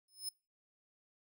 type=tone with exponential growth; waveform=15% pulse; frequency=5200 Hz; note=E8; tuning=24 cents flat; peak=-30 dBFS; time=0.08-0.29 s; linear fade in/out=5 ms; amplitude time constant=44 ms; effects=noise-tail reverb RT60 0.3 s tail -24 dB re dry